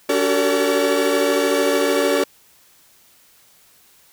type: tone cluster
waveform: 45% pulse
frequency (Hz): 285.3 / 373.6 / 386.8 / 453.6 / 573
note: C#4 / F#4 / G4 / A#4 / D5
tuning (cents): +50 / +17 / -23 / -47 / -43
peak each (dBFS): -23 / -24 / -25 / -21 / -21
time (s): 0.09-2.24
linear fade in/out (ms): 5
effects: white hiss -53 dBFS RMS until 4.12 s